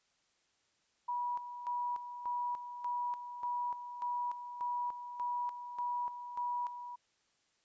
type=tone with tremolo; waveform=sine; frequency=972 Hz; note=B5; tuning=28 cents flat; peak=-33 dBFS; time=1.08-6.96 s; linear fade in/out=10 ms; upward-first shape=square; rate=1.7 Hz; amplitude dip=65%; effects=white hiss -75 dBFS RMS until 7.64 s + resampled to 16000 Hz